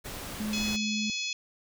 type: noise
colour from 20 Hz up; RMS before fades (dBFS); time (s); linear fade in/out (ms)
pink; -39; 0.04-0.77; 20
type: tone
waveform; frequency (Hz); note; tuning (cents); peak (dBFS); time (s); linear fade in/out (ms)
sine; 212.9; G#3; +43; -30; 0.4-1.1; 0
type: harmonic tone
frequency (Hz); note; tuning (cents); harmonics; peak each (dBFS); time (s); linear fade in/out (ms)
848; G#5; +36; 3 / 4 / 5 / 6 / 7 / 8; -34 / -36 / -38 / -40 / -41 / -42; 0.53-1.33; 2
effects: none